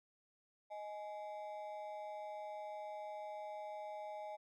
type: ring-modulated tone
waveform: triangle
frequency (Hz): 730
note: F#5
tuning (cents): -24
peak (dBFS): -39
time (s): 0.7-4.37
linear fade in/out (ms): 20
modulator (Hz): 107
effects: none